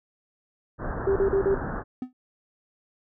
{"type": "low-pass noise", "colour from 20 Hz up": "pink", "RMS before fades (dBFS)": -31, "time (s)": [0.78, 1.84], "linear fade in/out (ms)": 50, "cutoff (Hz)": 1700, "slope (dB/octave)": 96}
{"type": "tone bursts", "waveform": "sine", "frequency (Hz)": 392, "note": "G4", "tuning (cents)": 0, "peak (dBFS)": -19, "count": 4, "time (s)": [1.07, 1.544], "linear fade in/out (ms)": 2, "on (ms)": 87, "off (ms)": 42}
{"type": "tone with exponential decay", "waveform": "triangle", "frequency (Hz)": 253.4, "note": "B3", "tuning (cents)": 45, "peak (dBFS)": -23, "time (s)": [2.02, 2.13], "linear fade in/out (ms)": 2, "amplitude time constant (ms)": 22}
{"effects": []}